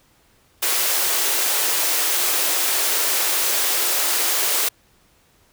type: high-pass noise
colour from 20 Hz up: white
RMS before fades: -20 dBFS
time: 0.62-4.69 s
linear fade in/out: 10 ms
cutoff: 310 Hz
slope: 48 dB/octave
effects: pink hiss -58 dBFS RMS until 5.52 s